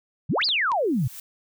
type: exponential two-way sweep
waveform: sine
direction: up then down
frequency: 110 to 5160 to 110 Hz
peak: -20 dBFS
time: 0.29-1.08 s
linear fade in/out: 10 ms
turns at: 0.45 s
type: clicks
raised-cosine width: 0.2 ms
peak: -21 / -19 / -19 dBFS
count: 3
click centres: 0.415 / 0.489 / 0.718 s
type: noise with exponential growth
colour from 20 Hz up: blue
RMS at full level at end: -37 dBFS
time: 0.64-1.2 s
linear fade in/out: 2 ms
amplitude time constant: 120 ms
effects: none